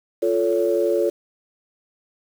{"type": "chord", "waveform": "sine", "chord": "F augmented", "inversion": "none", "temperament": "equal with one note detuned", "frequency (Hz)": [349.2, 440, 563.1], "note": ["F4", "A4", "C#5"], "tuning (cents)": [0, 0, 27], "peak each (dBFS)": -21, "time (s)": [0.22, 1.1], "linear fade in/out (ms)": 10, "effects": ["tanh soft clip ceiling -7 dBFS", "7-bit"]}